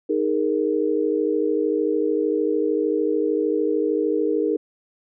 sine chord, D# suspended fourth, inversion none, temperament equal with one note detuned, 311.1 / 412.9 / 466.2 Hz, D#4 / G#4 / A#4, 0 / -10 / 0 cents, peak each -23 dBFS, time 0.09-4.57 s, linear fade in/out 10 ms, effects none

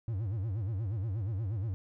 triangle tone with vibrato, 103.83 Hz, G#2, in tune, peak -29 dBFS, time 0.08-1.74 s, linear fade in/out 0 ms, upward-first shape sine, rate 8.4 Hz, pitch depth 220 cents each way, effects none

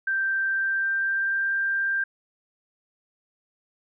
sine tone with pitch glide, 1568 to 1584.4 Hz, G6 to G6, 0 to +18 cents, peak -22 dBFS, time 0.07-2.04 s, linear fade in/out 5 ms, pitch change +18 cents, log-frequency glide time 0.44-1.55 s, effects none

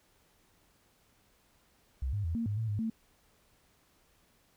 sine tone with pitch steps, 65.5 / 102.5 / 82.6 / 230.4 / 103.7 / 112.2 / 103.9 / 223.7 Hz, C2 / G#2 / E2 / A#3 / G#2 / A2 / G#2 / A3, +2 / -22 / +4 / -20 / -2 / +34 / +1 / +29 cents, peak -30 dBFS, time 2.02-2.9 s, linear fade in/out 5 ms, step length 110 ms, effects pink hiss -68 dBFS RMS until 4.56 s

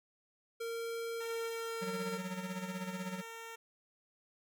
square tone with pitch glide, 461 to 456.5 Hz, A#4 to A#4, -19 to -36 cents, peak -38 dBFS, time 0.6-2.18 s, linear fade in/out 10 ms, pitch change -17 cents, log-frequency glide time 1.15-1.76 s
10% pulse tone, 456.5 Hz, A#4, 36 cents flat, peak -37 dBFS, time 1.2-3.56 s, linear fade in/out 10 ms
square tone with tremolo, 185 Hz, F#3, in tune, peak -37 dBFS, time 1.81-3.22 s, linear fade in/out 20 ms, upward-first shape sine, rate 16 Hz, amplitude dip 75%
effects none

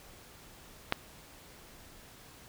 click, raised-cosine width 0.3 ms, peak -10 dBFS, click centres 0.924 s, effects pink hiss -54 dBFS RMS until 2.48 s

